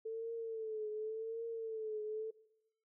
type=tone with vibrato; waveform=sine; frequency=442.8 Hz; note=A4; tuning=11 cents sharp; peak=-38 dBFS; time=0.05-2.31 s; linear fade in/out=10 ms; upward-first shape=triangle; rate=0.89 Hz; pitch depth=73 cents each way; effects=noise-tail reverb RT60 0.8 s tail -18 dB re dry